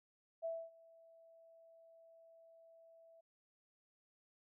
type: tone with ADSR envelope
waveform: sine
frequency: 659.3 Hz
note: E5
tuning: in tune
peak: -37 dBFS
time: 0.42-3.21 s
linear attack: 31 ms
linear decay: 250 ms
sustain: -24 dB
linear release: 9 ms
effects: none